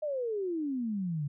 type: exponential sweep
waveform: sine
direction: down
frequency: 625 to 138.59 Hz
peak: -30 dBFS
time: 0.02-1.28 s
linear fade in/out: 10 ms
effects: none